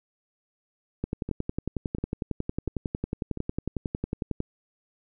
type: two click trains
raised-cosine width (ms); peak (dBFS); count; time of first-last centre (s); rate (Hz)
3; -15 / -20; 38 / 4; 1.04-4.404 / 1.29-3.373; 11 / 1.44
effects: none